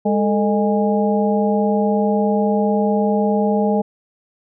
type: harmonic tone with a mistuned harmonic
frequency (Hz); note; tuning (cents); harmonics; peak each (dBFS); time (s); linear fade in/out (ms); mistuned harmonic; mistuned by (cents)
205.7; G#3; -16; 1 / 2 / 3 / 4; -17 / -20 / -22 / -23; 0.05-3.82; 10; 2; +120
effects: none